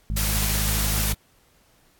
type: harmonic tone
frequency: 52.3 Hz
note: G#1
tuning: 13 cents sharp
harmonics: 1 / 2 / 3 / 4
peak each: -24 / -30 / -34 / -36 dBFS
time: 0.1-1.14 s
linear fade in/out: 0 ms
type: noise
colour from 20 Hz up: white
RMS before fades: -26 dBFS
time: 0.16-1.13 s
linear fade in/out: 10 ms
effects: pink hiss -60 dBFS RMS until 1.99 s + AAC 64 kbps